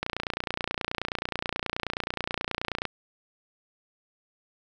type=click train; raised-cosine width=0.3 ms; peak=-12 dBFS; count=84; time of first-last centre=0.03-2.853 s; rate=29.4 Hz; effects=none